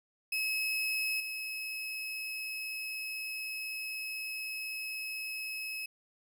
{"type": "tone with level steps", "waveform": "35% pulse", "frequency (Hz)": 2573, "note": "E7", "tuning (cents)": -43, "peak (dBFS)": [-29, -35], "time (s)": [0.32, 5.86], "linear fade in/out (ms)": 5, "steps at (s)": 1.2, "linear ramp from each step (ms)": 2, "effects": []}